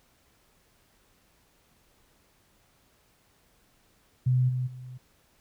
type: tone with level steps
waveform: sine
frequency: 126.8 Hz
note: B2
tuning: 46 cents sharp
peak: -20 / -26 / -39 dBFS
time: 4.26-4.98 s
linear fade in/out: 10 ms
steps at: 4.48 / 4.66 s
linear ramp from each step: 20 ms
effects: pink hiss -65 dBFS RMS until 5.4 s